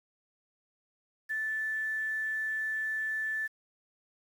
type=tone with quantisation; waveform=sine; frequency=1754 Hz; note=A6; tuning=6 cents flat; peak=-30 dBFS; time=1.29-3.48 s; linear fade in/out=20 ms; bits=9; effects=none